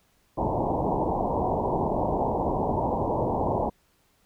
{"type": "low-pass noise", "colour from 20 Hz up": "white", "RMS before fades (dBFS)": -26, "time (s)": [0.37, 3.7], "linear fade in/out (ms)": 10, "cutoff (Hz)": 980, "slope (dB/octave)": 96, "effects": ["pink hiss -66 dBFS RMS until 4.25 s"]}